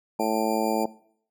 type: tone with tremolo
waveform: 10% pulse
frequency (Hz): 2382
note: D7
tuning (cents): +24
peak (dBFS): -28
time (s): 0.19-0.85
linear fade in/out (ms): 20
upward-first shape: sine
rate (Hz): 6.6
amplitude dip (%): 25
type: harmonic tone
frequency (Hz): 110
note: A2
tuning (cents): 0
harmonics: 2 / 3 / 4 / 5 / 6 / 7 / 8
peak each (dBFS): -30 / -30 / -30 / -30 / -30 / -30 / -30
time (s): 0.19-0.86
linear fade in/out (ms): 5
effects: noise-tail reverb RT60 0.6 s tail -20 dB re dry